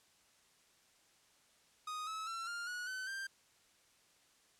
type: tone with pitch steps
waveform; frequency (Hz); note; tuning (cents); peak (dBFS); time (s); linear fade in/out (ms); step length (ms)
45% pulse; 1244.5 / 1295.1 / 1347.8 / 1402.6 / 1459.6 / 1518.9 / 1580.7; D#6 / E6 / E6 / F6 / F#6 / F#6 / G6; 0 / -31 / +38 / +7 / -24 / +45 / +14; -40; 1.87-3.27; 5; 200
effects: white hiss -69 dBFS RMS until 4.59 s + low-pass 9000 Hz 12 dB/octave